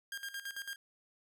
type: tone with tremolo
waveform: sawtooth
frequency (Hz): 1610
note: G6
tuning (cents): +46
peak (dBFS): -35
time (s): 0.12-0.76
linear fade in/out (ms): 2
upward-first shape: square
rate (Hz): 9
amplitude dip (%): 75
effects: none